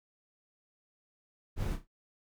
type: noise with echo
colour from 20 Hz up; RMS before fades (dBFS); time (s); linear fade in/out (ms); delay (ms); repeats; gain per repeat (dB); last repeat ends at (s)
brown; -32; 1.56-1.78; 50; 32; 3; -10; 1.876
effects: none